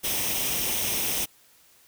white noise with comb filter, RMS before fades -27 dBFS, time 0.03-1.26 s, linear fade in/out 20 ms, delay 0.34 ms, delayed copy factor +0.55, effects white hiss -58 dBFS RMS until 1.87 s

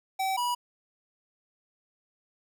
square tone pair in turn, 767 / 973.1 Hz, G5 / B5, -38 / -26 cents, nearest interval major third, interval 412 cents, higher second, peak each -27 dBFS, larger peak neither, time 0.19-0.37 / 0.37-0.55 s, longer neither, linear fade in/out 10 ms, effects none

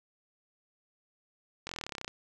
slowing click train, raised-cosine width 0.2 ms, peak -20 dBFS, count 16, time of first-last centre 1.67-2.079 s, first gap 22 ms, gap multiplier 1.03, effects none

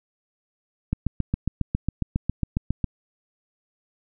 click train, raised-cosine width 5 ms, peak -10 dBFS, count 15, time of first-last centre 0.93-2.843 s, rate 7.32 Hz, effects none

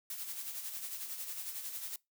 blue noise with tremolo, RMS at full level -40 dBFS, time 0.1-1.96 s, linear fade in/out 2 ms, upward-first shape sine, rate 11 Hz, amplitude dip 50%, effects noise-tail reverb RT60 0.2 s tail -23 dB re dry

